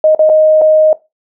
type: tone with dropouts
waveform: sine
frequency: 622.3 Hz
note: D#5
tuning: in tune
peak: -4 dBFS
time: 0.04-0.93 s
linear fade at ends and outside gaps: 2 ms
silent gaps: 0.149-0.192 / 0.293-0.297 / 0.614-0.617 s
effects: noise-tail reverb RT60 0.2 s tail -17 dB re dry